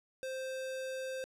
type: tone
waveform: square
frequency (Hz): 523.3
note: C5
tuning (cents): 0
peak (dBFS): -38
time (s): 0.23-1.24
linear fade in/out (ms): 0
effects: low-pass 11000 Hz 12 dB/octave